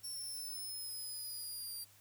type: linear sweep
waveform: 10% pulse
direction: down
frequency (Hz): 5460 to 4716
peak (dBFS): -36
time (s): 0.03-1.85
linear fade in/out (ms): 20
effects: added 102 Hz sine -69 dBFS peak until 2 s + white hiss -64 dBFS RMS until 2 s